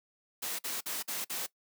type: noise bursts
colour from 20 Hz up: white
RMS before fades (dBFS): -36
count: 5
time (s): 0.42-1.466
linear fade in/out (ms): 10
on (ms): 170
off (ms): 49
effects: noise-tail reverb RT60 0.1 s tail -20 dB re dry + high-pass 200 Hz 12 dB/octave